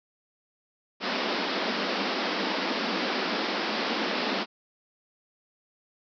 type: band-pass noise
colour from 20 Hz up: pink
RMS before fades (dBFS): -29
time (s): 1-4.46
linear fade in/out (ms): 50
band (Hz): 190 to 5300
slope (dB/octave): 96
effects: none